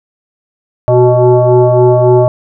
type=tone with frequency modulation; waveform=sine; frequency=125.8 Hz; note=B2; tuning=32 cents sharp; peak=-4 dBFS; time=0.88-2.28 s; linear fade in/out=0 ms; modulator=248 Hz; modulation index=2.5; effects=none